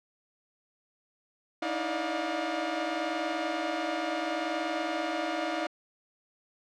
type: tone cluster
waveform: sawtooth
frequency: 301.3 / 322 / 572 / 598 / 713 Hz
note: D4 / E4 / D5 / D5 / F5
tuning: +44 / -41 / -46 / +31 / +36 cents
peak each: -36 / -30 / -36 / -33 / -30 dBFS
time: 1.62-5.67 s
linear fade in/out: 5 ms
effects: low-pass 4000 Hz 12 dB/octave